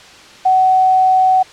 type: tone with quantisation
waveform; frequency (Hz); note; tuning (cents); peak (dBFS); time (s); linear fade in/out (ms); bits
sine; 750; F#5; +23; -8; 0.45-1.43; 10; 6
effects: white hiss -39 dBFS RMS until 1.52 s + low-pass 5000 Hz 12 dB/octave